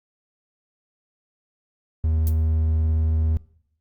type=tone; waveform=triangle; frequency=79.3 Hz; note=D#2; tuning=33 cents sharp; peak=-16 dBFS; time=2.04-3.37 s; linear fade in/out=0 ms
type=noise with exponential decay; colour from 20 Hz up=violet; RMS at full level=-29 dBFS; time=2.27-2.35 s; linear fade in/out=0 ms; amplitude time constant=17 ms
effects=noise-tail reverb RT60 0.7 s tail -21 dB re dry + Opus 48 kbps